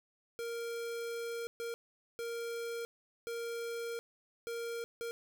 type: tone bursts at uneven times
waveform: square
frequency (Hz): 466.2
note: A#4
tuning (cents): 0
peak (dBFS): -38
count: 6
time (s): 0.39-1.47 / 1.6-1.74 / 2.19-2.85 / 3.27-3.99 / 4.47-4.84 / 5.01-5.11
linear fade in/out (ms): 0
effects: 13-bit